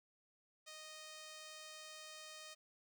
5% pulse tone, 621 Hz, D#5, 3 cents flat, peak -40 dBFS, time 0.66-2.55 s, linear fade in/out 20 ms, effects none

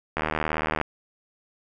click train, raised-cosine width 0.5 ms, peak -10 dBFS, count 51, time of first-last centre 0.17-0.814 s, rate 77.7 Hz, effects none

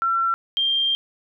sine tone pair in turn, 1353 / 3184 Hz, E6 / G7, +45 / +26 cents, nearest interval octave + minor third, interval 1481 cents, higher second, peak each -18 dBFS, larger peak neither, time 0.02-0.34 / 0.57-0.95 s, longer second, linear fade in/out 0 ms, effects none

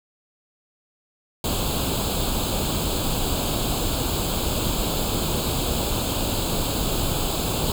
pink noise with comb filter, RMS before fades -24 dBFS, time 1.44-7.72 s, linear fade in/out 2 ms, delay 0.26 ms, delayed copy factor +0.85, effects none

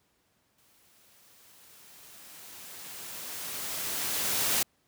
white noise with exponential growth, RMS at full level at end -26 dBFS, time 0.58-4.63 s, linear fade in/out 5 ms, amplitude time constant 880 ms, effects pink hiss -71 dBFS RMS until 4.87 s + high-pass 80 Hz 12 dB/octave

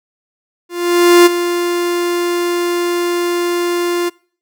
45% pulse tone with ADSR envelope, 349.2 Hz, F4, in tune, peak -3 dBFS, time 0.69-4.1 s, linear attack 570 ms, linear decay 20 ms, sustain -11 dB, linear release 19 ms, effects noise-tail reverb RT60 0.5 s tail -25 dB re dry

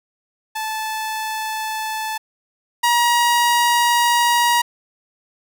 sawtooth tone pair in turn, 873 / 953 Hz, A5 / A#5, -14 / +38 cents, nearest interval major second, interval 152 cents, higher second, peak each -19 / -10 dBFS, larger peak second, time 0.55-2.18 / 2.83-4.62 s, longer second, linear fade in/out 10 ms, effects none

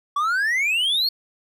triangle exponential sweep, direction up, 1124 to 4435 Hz, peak -17 dBFS, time 0.16-1.09 s, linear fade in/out 5 ms, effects none

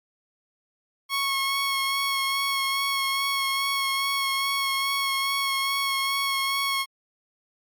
15% pulse tone with vibrato, 1097 Hz, C#6, 18 cents flat, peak -17 dBFS, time 1.09-6.86 s, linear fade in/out 50 ms, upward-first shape sine, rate 2.4 Hz, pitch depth 17 cents each way, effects MP3 96 kbps

